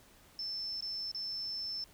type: tone with dropouts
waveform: sine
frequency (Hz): 5300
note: E8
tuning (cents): +9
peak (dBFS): -36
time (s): 0.39-1.84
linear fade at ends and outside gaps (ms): 1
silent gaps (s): 0.807-0.824 / 1.115-1.147
effects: pink hiss -61 dBFS RMS until 1.93 s